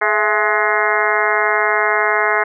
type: harmonic tone with a mistuned harmonic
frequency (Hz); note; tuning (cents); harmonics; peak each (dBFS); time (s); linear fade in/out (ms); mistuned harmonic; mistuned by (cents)
211; G#3; +28; 2 / 3 / 4 / 5 / 6 / 7 / 8 / 9 / 10; -22 / -22 / -22 / -22 / -22 / -22 / -22 / -22 / -22; 0.01-2.44; 10; 3; +75
effects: none